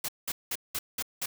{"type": "noise bursts", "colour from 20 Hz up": "white", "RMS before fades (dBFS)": -32, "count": 6, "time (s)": [0.04, 1.26], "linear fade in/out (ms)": 5, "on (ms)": 45, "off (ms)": 190, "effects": []}